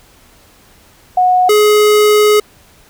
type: tone pair in turn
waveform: sine / square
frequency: 731 / 421 Hz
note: F#5 / G#4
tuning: -21 / +24 cents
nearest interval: minor seventh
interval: 955 cents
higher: first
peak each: -7 / -7 dBFS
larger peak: neither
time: 1.17-1.49 / 1.49-2.4 s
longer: second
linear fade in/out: 5 ms
effects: pink hiss -46 dBFS RMS until 2.89 s